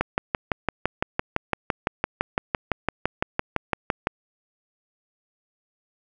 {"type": "click train", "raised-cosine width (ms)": 0.5, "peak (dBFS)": -6, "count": 25, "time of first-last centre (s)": [0.01, 4.071], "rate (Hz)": 5.91, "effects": []}